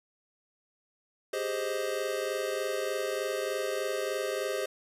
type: chord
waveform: square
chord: Ab major seventh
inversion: third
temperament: equal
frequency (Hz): 392 / 415.3 / 523.3 / 622.3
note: G4 / Ab4 / C5 / Eb5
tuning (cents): 0 / 0 / 0 / 0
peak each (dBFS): -37 / -37 / -35 / -37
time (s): 1.33-4.66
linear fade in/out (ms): 5
effects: resampled to 32000 Hz + 11-bit